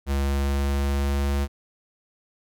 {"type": "tone with pitch glide", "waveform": "square", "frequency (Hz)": [69.3, 70.19], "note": ["C#2", "C#2"], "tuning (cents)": [0, 22], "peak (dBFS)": -22, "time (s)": [0.06, 1.48], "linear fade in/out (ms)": 50, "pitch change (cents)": 22, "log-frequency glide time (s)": [0.18, 1.33], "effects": []}